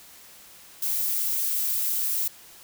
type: noise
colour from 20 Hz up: violet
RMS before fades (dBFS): -26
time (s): 0.82-2.28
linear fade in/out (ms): 5
effects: white hiss -49 dBFS RMS until 2.63 s